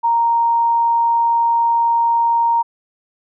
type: tone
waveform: sine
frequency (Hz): 931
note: A#5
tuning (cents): -2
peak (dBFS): -12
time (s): 0.03-2.63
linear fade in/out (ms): 20
effects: none